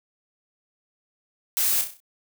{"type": "noise with echo", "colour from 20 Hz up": "blue", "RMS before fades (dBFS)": -23, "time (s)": [1.57, 1.81], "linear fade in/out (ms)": 0, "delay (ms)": 32, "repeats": 6, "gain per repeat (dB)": -6, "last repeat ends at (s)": 2.002, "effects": []}